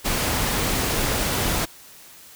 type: noise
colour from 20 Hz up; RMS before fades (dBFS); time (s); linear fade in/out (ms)
pink; -23; 0.04-1.66; 20
effects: white hiss -46 dBFS RMS until 2.35 s